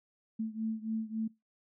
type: beating tone pair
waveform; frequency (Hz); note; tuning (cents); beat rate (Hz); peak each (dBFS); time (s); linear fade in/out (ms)
sine; 220 / 223.6; A3 / A3; 0 / +28; 3.6; -35 / -37; 0.39-1.28; 10
effects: noise-tail reverb RT60 0.2 s tail -22 dB re dry